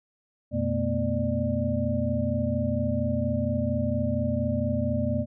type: tone cluster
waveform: sine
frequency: 88.6 / 121.7 / 222.7 / 247 / 594 Hz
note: F2 / B2 / A3 / B3 / D5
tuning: +25 / -25 / +21 / 0 / +20 cents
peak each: -30 dBFS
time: 0.51-5.26 s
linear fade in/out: 50 ms
effects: none